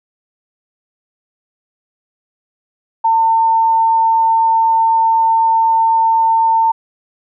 sine tone, 902 Hz, A5, 43 cents sharp, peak -9 dBFS, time 3.04-6.72 s, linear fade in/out 10 ms, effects none

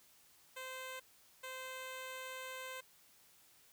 10% pulse tone bursts at uneven times, 518 Hz, C5, 17 cents flat, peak -36 dBFS, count 2, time 0.56-1 / 1.43-2.81 s, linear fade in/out 10 ms, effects white hiss -66 dBFS RMS until 3.72 s

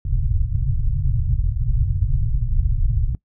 pink low-pass noise, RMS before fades -19 dBFS, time 0.05-3.15 s, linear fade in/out 2 ms, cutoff 140 Hz, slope 96 dB/octave, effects noise-tail reverb RT60 0.1 s tail -21 dB re dry

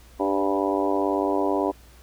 harmonic tone with a mistuned harmonic, 98 Hz, G2, in tune, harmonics 3 / 4 / 5 / 6 / 7 / 8 / 9 / 10, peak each -26 / -26 / -31 / -29 / -30 / -33 / -34 / -30 dBFS, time 0.19-1.72 s, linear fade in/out 20 ms, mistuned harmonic 5, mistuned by +24 cents, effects added 60 Hz sine -49 dBFS peak until 2.02 s + pink hiss -54 dBFS RMS until 2.02 s

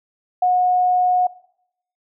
sine tone, 727 Hz, F#5, 31 cents flat, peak -13 dBFS, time 0.42-1.27 s, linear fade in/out 5 ms, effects noise-tail reverb RT60 0.7 s tail -19 dB re dry

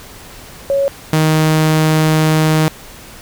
sine / sawtooth tone pair in turn, 554.4 / 156.52 Hz, C#5 / D#3, 0 / +11 cents, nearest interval octave + minor seventh, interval 2189 cents, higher first, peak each -11 / -6 dBFS, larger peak second, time 0.7-0.88 / 1.13-2.68 s, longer second, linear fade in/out 0 ms, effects pink hiss -36 dBFS RMS until 3.21 s

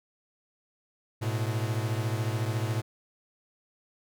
45% pulse beating tone pair, 108.3 / 122.3 Hz, A2 / B2, -27 / -16 cents, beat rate 14 Hz, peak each -29 / -32 dBFS, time 1.21-2.82 s, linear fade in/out 20 ms, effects none

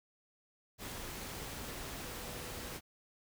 sine tone in noise, 493.9 Hz, B4, in tune, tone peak -54 dBFS, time 2.02-2.79 s, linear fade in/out 50 ms, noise pink, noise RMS -44 dBFS, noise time 0.78-2.81 s, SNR -13 dB, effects none

